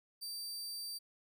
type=tone; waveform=sawtooth; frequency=4660 Hz; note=D8; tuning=14 cents flat; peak=-38 dBFS; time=0.21-0.99 s; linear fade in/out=20 ms; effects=none